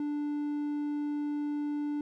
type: tone with hard clipping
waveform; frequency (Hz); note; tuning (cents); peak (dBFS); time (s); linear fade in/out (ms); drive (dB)
triangle; 293.7; D4; 0; -31; 0-2.01; 2; 6
effects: none